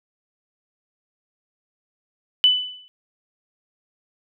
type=tone with exponential decay; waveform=sine; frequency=2994 Hz; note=F#7; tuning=20 cents sharp; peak=-9 dBFS; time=2.44-2.88 s; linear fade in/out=0 ms; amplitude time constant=95 ms; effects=none